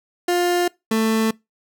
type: tone pair in turn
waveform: 30% pulse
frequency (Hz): 352.6 / 221.7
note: F4 / A3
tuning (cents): +17 / +13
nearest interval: minor sixth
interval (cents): 804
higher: first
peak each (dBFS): -14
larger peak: neither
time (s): 0.28-0.68 / 0.91-1.31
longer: neither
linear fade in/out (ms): 5
effects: noise-tail reverb RT60 0.2 s tail -23 dB re dry